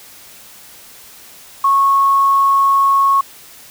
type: tone with quantisation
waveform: sine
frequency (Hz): 1100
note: C#6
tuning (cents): -14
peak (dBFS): -9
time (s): 1.64-3.21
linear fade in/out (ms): 5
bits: 6
effects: white hiss -40 dBFS RMS until 3.7 s